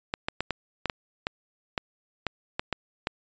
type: clicks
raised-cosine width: 0.3 ms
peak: -11 dBFS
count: 12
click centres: 0.139 / 0.285 / 0.406 / 0.507 / 0.857 / 0.898 / 1.269 / 1.778 / 2.267 / 2.595 / 2.727 / 3.071 s
effects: resampled to 16000 Hz